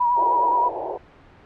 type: tone with vibrato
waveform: sine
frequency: 964 Hz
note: B5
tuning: 42 cents flat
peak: -16 dBFS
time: 0-0.69 s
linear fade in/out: 10 ms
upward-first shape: sine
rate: 9.6 Hz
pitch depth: 41 cents each way
type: band-pass noise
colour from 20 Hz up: white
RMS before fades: -29 dBFS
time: 0.16-0.98 s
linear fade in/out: 20 ms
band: 330 to 930 Hz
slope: 96 dB/octave
effects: pink hiss -49 dBFS RMS until 1.45 s + low-pass 2000 Hz 12 dB/octave